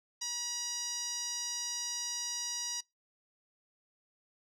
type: tone with band-pass filter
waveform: sawtooth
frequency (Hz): 960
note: B5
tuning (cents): -49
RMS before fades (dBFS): -37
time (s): 0.21-2.81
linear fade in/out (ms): 10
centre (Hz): 5500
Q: 5.9
effects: noise-tail reverb RT60 0.2 s tail -25 dB re dry